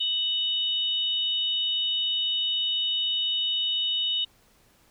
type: tone pair together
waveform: sine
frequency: 2974 / 3710 Hz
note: F#7 / A#7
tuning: +8 / -9 cents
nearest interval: major third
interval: 383 cents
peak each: -26 / -27 dBFS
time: 0-4.25 s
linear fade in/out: 10 ms
effects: pink hiss -61 dBFS RMS until 4.9 s